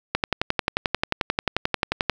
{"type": "click train", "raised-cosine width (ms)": 0.3, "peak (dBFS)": -4, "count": 23, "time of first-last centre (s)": [0.15, 2.097], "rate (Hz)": 11.3, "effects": ["7-bit"]}